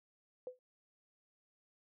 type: tone with exponential decay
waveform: sine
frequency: 504 Hz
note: B4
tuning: 35 cents sharp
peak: -37 dBFS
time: 0.47-0.59 s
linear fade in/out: 1 ms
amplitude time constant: 25 ms
effects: none